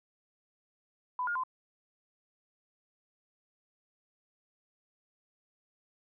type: tone with pitch steps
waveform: sine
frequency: 999 / 1421 / 1027 Hz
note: B5 / F6 / C6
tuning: +20 / +30 / -33 cents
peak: -30 dBFS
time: 1.19-1.436 s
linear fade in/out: 2 ms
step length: 82 ms
effects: none